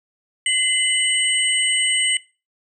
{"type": "tone cluster", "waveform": "sine", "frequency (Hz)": [2050, 2971, 8400], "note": ["C7", "F#7", "C9"], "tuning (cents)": [-36, 6, 6], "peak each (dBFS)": -21, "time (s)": [0.46, 2.17], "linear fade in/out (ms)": 2, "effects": ["noise-tail reverb RT60 0.3 s tail -19 dB re dry"]}